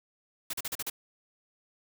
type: noise bursts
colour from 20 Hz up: white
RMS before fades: -34 dBFS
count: 6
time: 0.5-0.899 s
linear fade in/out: 5 ms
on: 34 ms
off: 39 ms
effects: none